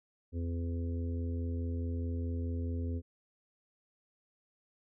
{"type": "harmonic tone", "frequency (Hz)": 84.7, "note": "E2", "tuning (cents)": 48, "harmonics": [1, 3, 4, 5, 6], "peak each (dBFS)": [-33, -40, -53, -47, -51], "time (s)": [0.32, 3.02], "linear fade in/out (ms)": 50, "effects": []}